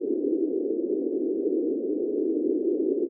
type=band-pass noise; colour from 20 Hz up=pink; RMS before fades=-26 dBFS; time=0-3.09 s; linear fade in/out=50 ms; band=300 to 420 Hz; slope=48 dB/octave; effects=none